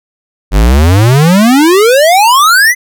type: exponential sweep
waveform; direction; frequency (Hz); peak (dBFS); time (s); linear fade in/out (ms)
square; up; 45.8 to 2069; -4; 0.51-2.75; 50
effects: none